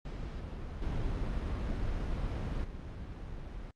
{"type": "noise with level steps", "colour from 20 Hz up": "brown", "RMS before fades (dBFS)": [-40, -34, -42], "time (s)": [0.05, 3.71], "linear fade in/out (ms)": 2, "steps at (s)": [0.82, 2.64], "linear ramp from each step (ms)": 2, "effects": ["low-pass 5000 Hz 12 dB/octave", "Opus 48 kbps"]}